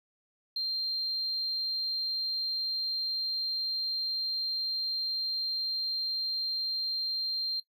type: tone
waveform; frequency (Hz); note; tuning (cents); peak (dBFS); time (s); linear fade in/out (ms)
triangle; 4174; C8; -5; -26; 0.56-7.6; 5
effects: noise-tail reverb RT60 0.1 s tail -19 dB re dry + tanh soft clip ceiling -28 dBFS